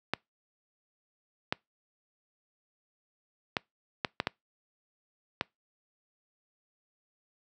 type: clicks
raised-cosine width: 0.3 ms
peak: -11 dBFS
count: 7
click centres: 0.136 / 1.525 / 3.568 / 4.048 / 4.201 / 4.271 / 5.411 s
effects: noise-tail reverb RT60 0.2 s tail -26 dB re dry + high-pass 100 Hz 12 dB/octave